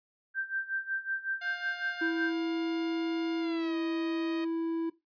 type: tone with tremolo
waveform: sine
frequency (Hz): 1568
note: G6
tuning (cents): 0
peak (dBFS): -28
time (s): 0.34-2.34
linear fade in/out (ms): 50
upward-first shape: sine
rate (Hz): 5.4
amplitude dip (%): 85
type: tone with pitch glide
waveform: 10% pulse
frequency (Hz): 706 to 625.4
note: F5 to D#5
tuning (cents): +19 to +9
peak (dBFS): -32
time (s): 1.41-4.45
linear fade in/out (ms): 10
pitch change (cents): -210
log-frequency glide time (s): 3.4-3.76
type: tone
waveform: triangle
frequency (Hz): 329.6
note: E4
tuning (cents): 0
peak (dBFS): -27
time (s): 2.01-4.9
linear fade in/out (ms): 10
effects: noise-tail reverb RT60 0.2 s tail -17 dB re dry + resampled to 11025 Hz